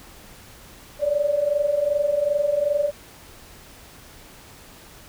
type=tone pair together; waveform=sine; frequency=565 / 587.6 Hz; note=C#5 / D5; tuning=+33 / +1 cents; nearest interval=minor second; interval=68 cents; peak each=-24 / -20 dBFS; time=0.99-2.92 s; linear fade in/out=50 ms; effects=pink hiss -46 dBFS RMS until 5.08 s